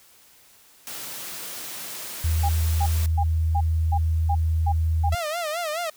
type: high-pass noise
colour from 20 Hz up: white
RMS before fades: -35 dBFS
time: 0.87-3.06 s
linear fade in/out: 0 ms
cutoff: 100 Hz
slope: 12 dB/octave
type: tone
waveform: sine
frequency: 80.6 Hz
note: E2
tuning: 38 cents flat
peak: -19 dBFS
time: 2.24-5.15 s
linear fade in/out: 5 ms
type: tone bursts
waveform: sine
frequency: 805 Hz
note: G5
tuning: 46 cents sharp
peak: -23 dBFS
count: 8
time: 2.43-5.096 s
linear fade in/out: 10 ms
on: 62 ms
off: 310 ms
type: tone with vibrato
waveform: sawtooth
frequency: 650 Hz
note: E5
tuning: 24 cents flat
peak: -22 dBFS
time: 5.12-5.9 s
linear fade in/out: 5 ms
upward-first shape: sine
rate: 4.7 Hz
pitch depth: 140 cents each way
effects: white hiss -54 dBFS RMS until 5.96 s